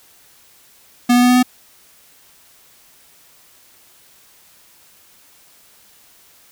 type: tone with pitch steps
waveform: square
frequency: 243.4 / 245.2 / 247.1 / 248.9 / 250.8 Hz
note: B3 / B3 / B3 / B3 / B3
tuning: -25 / -12 / +1 / +14 / +27 cents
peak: -10 dBFS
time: 1.09-1.43 s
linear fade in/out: 10 ms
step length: 68 ms
effects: white hiss -50 dBFS RMS until 6.51 s